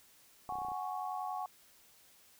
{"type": "chord", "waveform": "sine", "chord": "F# suspended second", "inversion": "none", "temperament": "equal", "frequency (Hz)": [740, 830.6, 1108.7], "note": ["F#5", "G#5", "C#6"], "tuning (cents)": [0, 0, 0], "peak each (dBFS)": [-39, -41, -42], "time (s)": [0.49, 1.46], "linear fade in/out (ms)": 2}
{"type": "clicks", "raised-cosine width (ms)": 2, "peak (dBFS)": -39, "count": 8, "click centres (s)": [0.491, 0.524, 0.555, 0.586, 0.618, 0.649, 0.685, 0.718]}
{"effects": ["white hiss -63 dBFS RMS until 2.39 s"]}